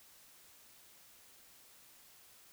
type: silence
effects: white hiss -61 dBFS RMS until 2.52 s